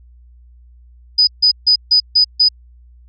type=tone bursts; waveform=sine; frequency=4978 Hz; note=D#8; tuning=in tune; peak=-7 dBFS; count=6; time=1.18-2.488 s; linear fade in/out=10 ms; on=93 ms; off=150 ms; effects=added 60 Hz sine -41 dBFS peak until 3.08 s + MP3 32 kbps